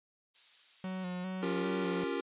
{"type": "noise", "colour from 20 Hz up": "violet", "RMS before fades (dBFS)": -45, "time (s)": [0.34, 1.15], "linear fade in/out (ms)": 20}
{"type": "tone with vibrato", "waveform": "45% pulse", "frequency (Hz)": 183.4, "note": "F#3", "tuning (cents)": -15, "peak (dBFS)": -36, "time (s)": [0.84, 2.04], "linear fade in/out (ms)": 2, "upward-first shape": "square", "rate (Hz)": 2.5, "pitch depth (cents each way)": 31}
{"type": "chord", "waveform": "square", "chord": "G half-diminished seventh", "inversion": "second", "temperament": "equal with one note detuned", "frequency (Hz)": [277.2, 349.2, 395.4, 466.2], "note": ["Db4", "F4", "G4", "Bb4"], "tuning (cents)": [0, 0, 15, 0], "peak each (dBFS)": -39, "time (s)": [1.42, 2.21], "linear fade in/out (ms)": 10}
{"effects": ["resampled to 8000 Hz"]}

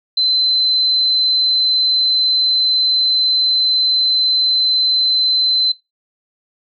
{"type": "tone", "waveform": "sine", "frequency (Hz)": 4061, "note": "B7", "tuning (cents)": 48, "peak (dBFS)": -12, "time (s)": [0.17, 5.72], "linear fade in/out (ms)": 5, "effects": ["noise-tail reverb RT60 0.2 s tail -19 dB re dry"]}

